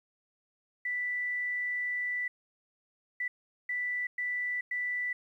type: tone bursts at uneven times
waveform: sine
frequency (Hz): 1975.5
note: B6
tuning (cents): 0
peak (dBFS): -30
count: 5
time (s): 0.85-2.28 / 3.2-3.28 / 3.69-4.07 / 4.18-4.61 / 4.71-5.13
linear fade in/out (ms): 5
effects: 11-bit